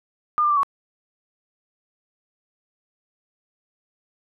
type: tone with pitch steps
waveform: sine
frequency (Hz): 1210 / 1193 / 1172 / 1117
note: D#6 / D6 / D6 / C#6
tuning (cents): -49 / +27 / -4 / +13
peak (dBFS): -16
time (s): 0.38-0.632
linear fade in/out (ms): 0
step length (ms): 63
effects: none